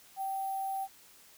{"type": "tone with sample-and-hold", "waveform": "sine", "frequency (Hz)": 776, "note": "G5", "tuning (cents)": -18, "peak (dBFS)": -32, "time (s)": [0.16, 0.88], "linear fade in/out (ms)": 50, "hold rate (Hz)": 11025, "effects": ["white hiss -58 dBFS RMS until 1.37 s"]}